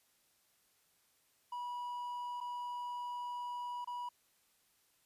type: tone with dropouts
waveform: triangle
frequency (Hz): 974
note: B5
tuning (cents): -24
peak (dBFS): -37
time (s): 1.52-4.09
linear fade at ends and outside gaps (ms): 5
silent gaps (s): 2.404-2.41 / 3.846-3.873
effects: white hiss -73 dBFS RMS until 5.05 s + resampled to 32000 Hz